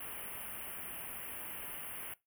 white band-stop noise, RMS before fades -44 dBFS, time 0-2.14 s, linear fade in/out 5 ms, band 3100 to 9400 Hz, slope 96 dB/octave, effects noise-tail reverb RT60 0.2 s tail -20 dB re dry

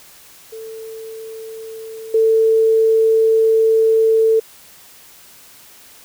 sine tone with level steps, 445.4 Hz, A4, 21 cents sharp, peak -29 / -10 dBFS, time 0.52-4.4 s, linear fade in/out 10 ms, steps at 2.14 s, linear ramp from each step 5 ms, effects white hiss -44 dBFS RMS until 6.04 s

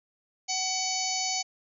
harmonic tone, 752 Hz, F#5, 28 cents sharp, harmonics 1 / 3 / 4 / 5 / 6 / 7 / 8 / 9, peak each -34 / -37 / -41 / -44 / -33 / -37 / -33 / -35 dBFS, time 0.48-1.43 s, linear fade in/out 20 ms, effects none

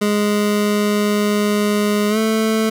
25% pulse tone with pitch glide, 207.7 to 220.1 Hz, G#3 to A3, 0 to +1 cents, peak -11 dBFS, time 0.01-2.7 s, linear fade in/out 10 ms, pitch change +101 cents, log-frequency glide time 2.09-2.18 s, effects none

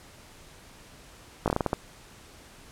slowing click train, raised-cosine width 1 ms, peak -10 dBFS, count 8, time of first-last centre 1.46-1.731 s, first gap 18 ms, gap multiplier 1.25, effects pink hiss -51 dBFS RMS until 2.71 s + low-pass 11000 Hz 12 dB/octave

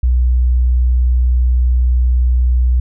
sine tone, 61.74 Hz, B1, in tune, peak -9 dBFS, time 0.03-2.8 s, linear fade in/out 5 ms, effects none

